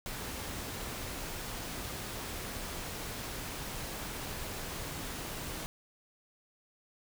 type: noise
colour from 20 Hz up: pink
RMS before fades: -40 dBFS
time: 0.06-5.66 s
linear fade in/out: 0 ms
effects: none